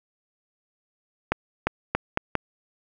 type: accelerating click train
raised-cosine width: 0.5 ms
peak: -6 dBFS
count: 5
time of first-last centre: 1.32-2.353 s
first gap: 350 ms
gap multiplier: 0.8
effects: none